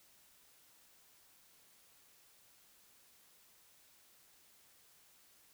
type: silence
effects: white hiss -66 dBFS RMS until 5.53 s